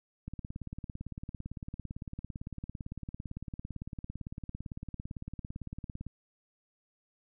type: click train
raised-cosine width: 5 ms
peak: -27 dBFS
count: 104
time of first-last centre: 0.28-6.067 s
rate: 17.8 Hz
effects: none